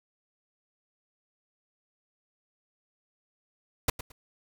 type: noise with echo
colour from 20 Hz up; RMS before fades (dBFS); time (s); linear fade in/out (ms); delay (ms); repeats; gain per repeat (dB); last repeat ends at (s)
pink; -23; 3.88-3.9; 5; 110; 2; -14; 4.12
effects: none